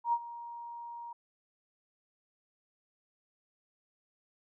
sine tone with ADSR envelope, 942 Hz, A#5, 18 cents sharp, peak -24 dBFS, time 0.04-1.13 s, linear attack 88 ms, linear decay 54 ms, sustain -17 dB, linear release 6 ms, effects none

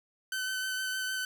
sawtooth tone with vibrato, 1523 Hz, F#6, 50 cents sharp, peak -28 dBFS, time 0.32-1.25 s, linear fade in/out 2 ms, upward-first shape sine, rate 6.5 Hz, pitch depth 15 cents each way, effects none

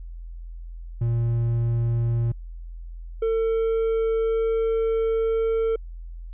triangle tone pair in turn, 116.9 / 450.1 Hz, A#2 / A4, +5 / +39 cents, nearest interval octave + major seventh, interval 2334 cents, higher second, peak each -18 dBFS, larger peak neither, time 1.01-2.32 / 3.22-5.76 s, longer second, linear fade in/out 5 ms, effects added 42 Hz sine -34 dBFS peak until 6.33 s + resampled to 8000 Hz

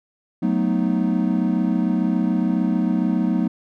triangle chord, B dominant seventh, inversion second, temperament equal, 185 / 220 / 246.9 / 311.1 Hz, F#3 / A3 / B3 / D#4, 0 / 0 / 0 / 0 cents, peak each -20 / -21 / -21 / -23 dBFS, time 0.42-3.48 s, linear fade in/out 10 ms, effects none

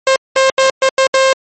sawtooth tone bursts at uneven times, 531 Hz, C5, 25 cents sharp, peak -4 dBFS, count 6, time 0.07-0.16 / 0.36-0.5 / 0.58-0.7 / 0.82-0.89 / 0.98-1.07 / 1.14-1.33 s, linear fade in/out 2 ms, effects MP3 32 kbps

